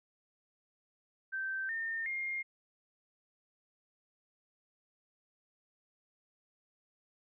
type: tone with pitch steps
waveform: sine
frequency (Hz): 1555 / 1817.4 / 2124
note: G6 / A#6 / C7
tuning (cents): -14 / -44 / +25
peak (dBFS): -34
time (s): 1.32-2.43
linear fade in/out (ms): 20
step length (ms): 370
effects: none